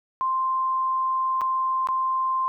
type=tone with dropouts; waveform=sine; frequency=1046.5 Hz; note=C6; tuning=in tune; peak=-21 dBFS; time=0.21-2.48 s; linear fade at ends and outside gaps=0 ms; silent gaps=1.41-1.416 / 1.872-1.887 s; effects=none